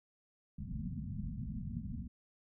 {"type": "low-pass noise", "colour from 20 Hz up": "white", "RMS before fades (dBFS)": -41, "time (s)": [0.58, 2.08], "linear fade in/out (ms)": 10, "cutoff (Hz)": 240, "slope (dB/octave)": 96, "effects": []}